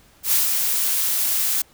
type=noise with ADSR envelope; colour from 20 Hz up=blue; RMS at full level=-17 dBFS; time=0.23-1.62 s; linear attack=100 ms; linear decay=140 ms; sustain=-4 dB; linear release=5 ms; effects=pink hiss -54 dBFS RMS until 1.73 s